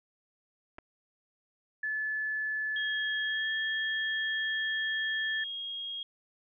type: clicks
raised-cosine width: 0.5 ms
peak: -31 dBFS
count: 2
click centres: 0.784 / 0.787 s
type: tone with pitch glide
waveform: sine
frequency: 1730 to 1759.2 Hz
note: A6 to A6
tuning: -30 to -1 cents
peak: -30 dBFS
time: 1.83-5.44 s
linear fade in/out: 5 ms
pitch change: +29 cents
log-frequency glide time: 3.23-3.5 s
type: tone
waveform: sine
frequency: 3265 Hz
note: G#7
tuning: 30 cents flat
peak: -35 dBFS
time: 2.76-6.03 s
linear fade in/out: 2 ms
effects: none